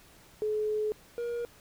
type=tone pair in turn; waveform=sine / triangle; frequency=426.9 / 474.5 Hz; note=G#4 / A#4; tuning=+48 / +31 cents; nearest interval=major second; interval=183 cents; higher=second; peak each=-27 / -29 dBFS; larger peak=first; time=0.42-0.92 / 1.18-1.45 s; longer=first; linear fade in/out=0 ms; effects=pink hiss -57 dBFS RMS until 1.6 s